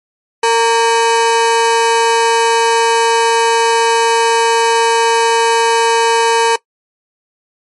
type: ring-modulated tone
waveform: 40% pulse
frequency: 690 Hz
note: F5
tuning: 21 cents flat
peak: -5 dBFS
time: 0.43-6.56 s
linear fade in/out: 5 ms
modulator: 232 Hz
effects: noise-tail reverb RT60 0.1 s tail -20 dB re dry + MP3 48 kbps